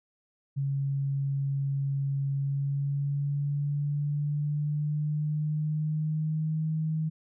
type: tone with pitch glide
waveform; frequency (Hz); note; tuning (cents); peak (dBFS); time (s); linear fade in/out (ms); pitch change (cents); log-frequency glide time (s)
sine; 138.59 to 157.37; C#3 to D#3; 0 to +20; -26; 0.56-7.1; 20; +220; 2.34-6.65
effects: none